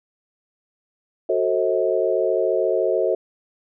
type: chord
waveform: sine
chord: F# diminished seventh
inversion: none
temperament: just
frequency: 370 / 444 / 532.8 / 639.4 Hz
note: F#4 / A4 / C5 / Eb5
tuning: 0 / +16 / +31 / +47 cents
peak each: -23 dBFS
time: 1.29-3.15 s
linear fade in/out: 5 ms
effects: none